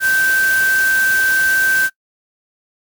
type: tone in noise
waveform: sine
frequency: 1556 Hz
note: G6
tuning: 13 cents flat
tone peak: -12 dBFS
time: 0-1.9 s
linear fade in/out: 50 ms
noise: white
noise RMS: -25 dBFS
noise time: 0-1.9 s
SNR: +10 dB
effects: noise-tail reverb RT60 0.1 s tail -22 dB re dry